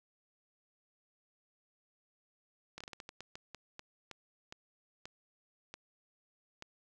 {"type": "slowing click train", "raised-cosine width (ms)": 0.2, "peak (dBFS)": -28, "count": 16, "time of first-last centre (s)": [2.78, 6.624], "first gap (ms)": 25, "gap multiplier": 1.29, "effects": []}